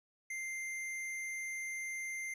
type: tone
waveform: square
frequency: 2093 Hz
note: C7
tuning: in tune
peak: -39 dBFS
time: 0.3-2.34 s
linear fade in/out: 5 ms
effects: low-pass 12000 Hz 12 dB/octave